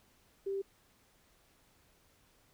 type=tone; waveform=sine; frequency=392 Hz; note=G4; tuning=in tune; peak=-33 dBFS; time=0.46-0.62 s; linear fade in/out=10 ms; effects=pink hiss -68 dBFS RMS until 2.53 s